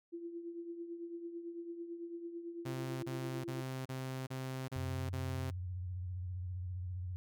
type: tone with tremolo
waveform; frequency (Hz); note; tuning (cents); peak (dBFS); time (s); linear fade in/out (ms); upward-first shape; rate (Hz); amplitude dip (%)
sine; 340; F4; -46; -39; 0.12-3.62; 20; triangle; 9; 65
type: tone bursts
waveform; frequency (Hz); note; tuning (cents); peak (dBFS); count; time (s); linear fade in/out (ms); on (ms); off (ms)
sawtooth; 130.81; C3; 0; -35; 7; 2.65-5.508; 10; 380; 33
type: tone with vibrato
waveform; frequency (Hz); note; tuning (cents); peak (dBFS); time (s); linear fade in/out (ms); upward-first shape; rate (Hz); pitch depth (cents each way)
sine; 90.5; F#2; -38; -38; 4.76-7.16; 0; triangle; 15; 83
effects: none